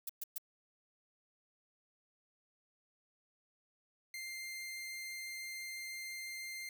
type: noise bursts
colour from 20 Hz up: violet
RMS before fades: -40 dBFS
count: 3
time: 0.07-0.382 s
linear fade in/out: 5 ms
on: 24 ms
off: 120 ms
type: tone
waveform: sawtooth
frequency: 2098 Hz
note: C7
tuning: 4 cents sharp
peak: -39 dBFS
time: 4.14-6.69 s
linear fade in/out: 2 ms
effects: none